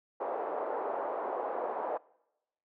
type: band-pass noise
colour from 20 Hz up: white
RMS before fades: -35 dBFS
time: 0.2-1.98 s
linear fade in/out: 10 ms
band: 410 to 880 Hz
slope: 24 dB/octave
effects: noise-tail reverb RT60 0.9 s tail -24 dB re dry